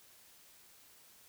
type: silence
effects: white hiss -61 dBFS RMS until 1.28 s